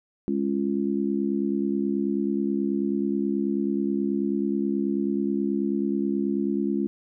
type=harmonic tone; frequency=69.3 Hz; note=C#2; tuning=in tune; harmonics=3 / 4 / 5; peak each=-26 / -27 / -28 dBFS; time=0.28-6.87 s; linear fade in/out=0 ms; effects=none